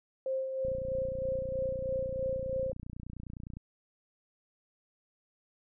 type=tone with tremolo; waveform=sine; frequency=528 Hz; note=C5; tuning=16 cents sharp; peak=-29 dBFS; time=0.26-2.72 s; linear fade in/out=2 ms; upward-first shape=sine; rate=3.1 Hz; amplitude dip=45%
type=click train; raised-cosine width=5 ms; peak=-30 dBFS; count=88; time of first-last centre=0.65-3.569 s; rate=29.8 Hz
effects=none